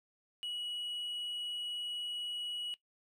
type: tone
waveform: triangle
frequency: 2921 Hz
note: F#7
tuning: 23 cents flat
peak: -36 dBFS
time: 0.43-2.74 s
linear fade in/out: 0 ms
effects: noise-tail reverb RT60 0.1 s tail -17 dB re dry